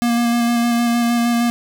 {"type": "tone with vibrato", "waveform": "square", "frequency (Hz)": 236.4, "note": "A#3", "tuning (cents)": 24, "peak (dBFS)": -15, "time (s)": [0.02, 1.5], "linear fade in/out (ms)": 0, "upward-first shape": "square", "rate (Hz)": 6.5, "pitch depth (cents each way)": 12, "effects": []}